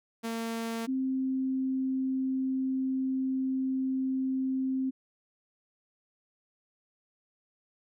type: tone pair in turn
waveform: sawtooth / sine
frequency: 228.1 / 262.9 Hz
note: A#3 / C4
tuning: -37 / +8 cents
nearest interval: major second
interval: 245 cents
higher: second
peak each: -28 / -27 dBFS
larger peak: second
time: 0.23-0.87 / 0.87-4.91 s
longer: second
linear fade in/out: 20 ms
effects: none